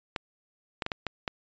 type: clicks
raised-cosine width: 0.3 ms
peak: -14 dBFS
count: 6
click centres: 0.162 / 0.822 / 0.864 / 0.918 / 1.067 / 1.278 s
effects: resampled to 16000 Hz